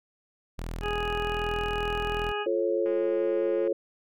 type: tone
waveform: sawtooth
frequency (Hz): 41.2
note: E1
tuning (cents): 0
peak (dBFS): -29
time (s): 0.58-2.32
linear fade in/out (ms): 10
type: harmonic tone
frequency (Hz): 415.1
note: G#4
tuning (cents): -1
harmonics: 1 / 2 / 3 / 4 / 6 / 7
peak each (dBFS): -31 / -34 / -36 / -37 / -39 / -39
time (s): 0.81-2.47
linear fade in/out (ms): 50
type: chord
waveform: sine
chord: F augmented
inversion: none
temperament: just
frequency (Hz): 349.2 / 436.5 / 545.7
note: F4 / A4 / C#5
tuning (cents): 0 / -14 / -27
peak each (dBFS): -28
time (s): 2.46-3.73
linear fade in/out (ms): 5
type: click train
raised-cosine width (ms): 0.5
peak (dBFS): -31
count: 169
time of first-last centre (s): 2.86-3.676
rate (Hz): 206
effects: none